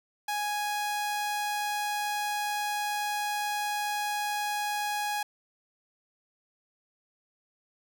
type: tone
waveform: sawtooth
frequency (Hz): 830.6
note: G#5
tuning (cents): 0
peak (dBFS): -25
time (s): 0.28-5.23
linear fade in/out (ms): 5
effects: none